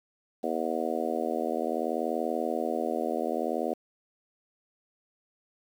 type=harmonic tone; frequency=80.6 Hz; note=E2; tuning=38 cents flat; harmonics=3 / 4 / 5 / 6 / 7 / 8 / 9; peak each=-35 / -35 / -35 / -35 / -35 / -35 / -35 dBFS; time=0.43-3.74 s; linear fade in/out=10 ms; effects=9-bit